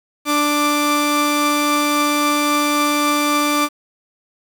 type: tone pair together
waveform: sawtooth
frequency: 293.7 / 1178.5 Hz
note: D4 / D6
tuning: 0 / +6 cents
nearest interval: 2 octaves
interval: 2406 cents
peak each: -14 dBFS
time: 0.25-3.69 s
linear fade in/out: 50 ms
effects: 7-bit